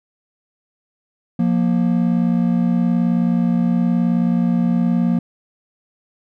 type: tone pair together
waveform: triangle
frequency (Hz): 176.2 / 235.2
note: F3 / A#3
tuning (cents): +16 / +16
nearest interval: perfect fourth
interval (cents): 500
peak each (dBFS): -15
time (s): 1.39-5.19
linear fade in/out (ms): 5
effects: none